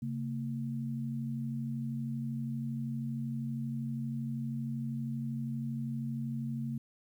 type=tone pair together; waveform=sine; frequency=135.33 / 228 Hz; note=C#3 / A#3; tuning=-41 / -38 cents; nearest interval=major sixth; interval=903 cents; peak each=-36 / -36 dBFS; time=0.02-6.78 s; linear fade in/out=5 ms; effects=11-bit